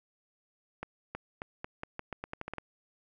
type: accelerating click train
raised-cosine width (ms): 0.5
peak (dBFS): -22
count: 13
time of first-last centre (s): 0.83-2.583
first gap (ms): 320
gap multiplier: 0.84
effects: none